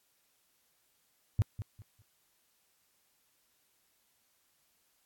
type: tone with echo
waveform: sine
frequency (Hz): 104.8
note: G#2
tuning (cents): +16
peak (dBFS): -22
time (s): 1.39-1.42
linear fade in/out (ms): 0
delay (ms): 200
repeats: 3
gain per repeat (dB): -12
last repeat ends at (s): 2.02
effects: white hiss -73 dBFS RMS until 5.05 s + AAC 64 kbps